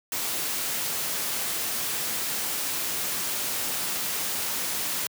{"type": "noise", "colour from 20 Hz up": "white", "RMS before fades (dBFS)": -29, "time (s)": [0.12, 5.07], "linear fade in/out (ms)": 2, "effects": ["high-pass 100 Hz 12 dB/octave"]}